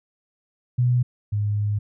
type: tone pair in turn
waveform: sine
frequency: 123.47 / 103.83 Hz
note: B2 / G#2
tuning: 0 / 0 cents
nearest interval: minor third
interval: 300 cents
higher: first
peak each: -16 / -20 dBFS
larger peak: first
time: 0.78-1.03 / 1.32-1.79 s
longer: second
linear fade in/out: 10 ms
effects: none